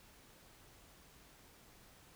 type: silence
effects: pink hiss -62 dBFS RMS until 2.15 s